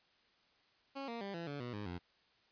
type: tone with pitch steps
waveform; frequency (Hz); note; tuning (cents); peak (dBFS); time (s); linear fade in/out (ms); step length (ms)
15% pulse; 274.1 / 233.2 / 198.35 / 168.73 / 143.53 / 122.1 / 103.86 / 88.35; C#4 / A#3 / G3 / E3 / D3 / B2 / G#2 / F2; -19 / +1 / +21 / +41 / -39 / -19 / +1 / +21; -35; 0.95-1.99; 20; 130
effects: white hiss -71 dBFS RMS until 2.51 s + resampled to 11025 Hz